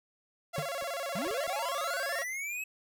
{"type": "tone with vibrato", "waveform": "sawtooth", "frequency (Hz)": 616, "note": "D#5", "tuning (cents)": -17, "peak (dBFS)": -30, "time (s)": [0.53, 2.24], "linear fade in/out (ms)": 20, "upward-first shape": "square", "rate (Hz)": 16, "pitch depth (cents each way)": 180}
{"type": "tone with exponential decay", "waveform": "square", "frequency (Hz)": 150, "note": "D3", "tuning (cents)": 37, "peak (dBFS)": -29, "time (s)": [0.58, 0.69], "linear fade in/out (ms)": 2, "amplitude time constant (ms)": 22}
{"type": "clicks", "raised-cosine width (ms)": 2, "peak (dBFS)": -37, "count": 4, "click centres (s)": [0.824, 1.267, 1.31, 1.477]}
{"type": "linear sweep", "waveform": "square", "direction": "up", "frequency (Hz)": [155.56, 2602], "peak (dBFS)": -35, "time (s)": [1.15, 2.64], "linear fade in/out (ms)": 5}
{"effects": []}